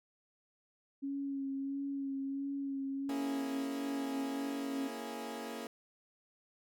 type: tone with vibrato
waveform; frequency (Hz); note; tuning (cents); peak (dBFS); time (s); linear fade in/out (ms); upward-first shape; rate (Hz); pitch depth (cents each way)
sine; 275.3; C#4; -12; -35; 1.02-4.89; 20; sine; 1.5; 22
type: chord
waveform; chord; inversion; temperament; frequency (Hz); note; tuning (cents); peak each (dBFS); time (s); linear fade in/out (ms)
20% pulse; A# half-diminished seventh; none; equal; 233.1 / 277.2 / 329.6 / 415.3; A#3 / C#4 / E4 / G#4; 0 / 0 / 0 / 0; -39 / -42 / -44 / -42; 3.09-5.67; 2
effects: none